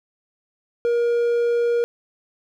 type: tone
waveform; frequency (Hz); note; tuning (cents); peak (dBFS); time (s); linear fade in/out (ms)
triangle; 473.5; A#4; +27; -15; 0.85-1.84; 0
effects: none